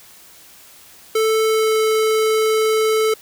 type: tone with pitch glide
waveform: square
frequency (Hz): 440 to 437.2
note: A4 to A4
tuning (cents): 0 to -11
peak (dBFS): -15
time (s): 1.15-3.14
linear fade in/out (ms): 5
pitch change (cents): -11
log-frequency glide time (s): 1.44-1.78
effects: white hiss -45 dBFS RMS until 3.21 s